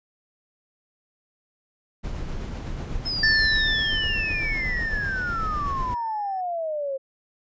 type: noise with tremolo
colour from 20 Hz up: brown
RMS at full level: -29 dBFS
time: 2.03-5.95 s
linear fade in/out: 20 ms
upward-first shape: sine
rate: 8 Hz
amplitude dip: 30%
type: exponential sweep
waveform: sine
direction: down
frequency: 5210 to 529 Hz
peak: -25 dBFS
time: 3.05-6.98 s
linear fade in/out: 20 ms
type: tone with exponential decay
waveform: square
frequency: 1769 Hz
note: A6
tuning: 9 cents sharp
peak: -17 dBFS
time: 3.23-6.41 s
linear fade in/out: 5 ms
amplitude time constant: 690 ms
effects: resampled to 16000 Hz